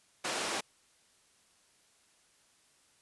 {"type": "band-pass noise", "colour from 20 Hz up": "pink", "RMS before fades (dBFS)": -35, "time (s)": [0.24, 0.61], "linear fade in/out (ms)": 10, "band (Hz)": [390, 10000], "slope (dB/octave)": 12, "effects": ["white hiss -67 dBFS RMS until 3.01 s", "resampled to 24000 Hz"]}